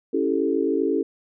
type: chord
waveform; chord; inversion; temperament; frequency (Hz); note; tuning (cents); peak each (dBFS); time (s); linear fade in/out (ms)
sine; A dominant seventh; first; equal; 277.2 / 329.6 / 392 / 440; C#4 / E4 / G4 / A4; 0 / 0 / 0 / 0; -25; 0.13-1.03; 10
effects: none